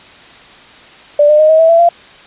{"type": "tone with pitch steps", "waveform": "sine", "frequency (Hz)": [587.3, 602.8, 618.6, 634.9, 651.7, 668.8, 686.4], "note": ["D5", "D5", "D#5", "D#5", "E5", "E5", "F5"], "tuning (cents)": [0, 45, -10, 35, -20, 25, -30], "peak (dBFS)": -4, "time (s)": [1.19, 1.89], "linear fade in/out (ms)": 5, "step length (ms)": 100, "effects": ["white hiss -38 dBFS RMS until 2.26 s", "resampled to 8000 Hz"]}